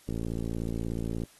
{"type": "click train", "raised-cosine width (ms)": 3, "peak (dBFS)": -20, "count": 66, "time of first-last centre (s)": [0.09, 1.236], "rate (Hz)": 56.7, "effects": ["white hiss -58 dBFS RMS until 1.39 s", "AAC 32 kbps"]}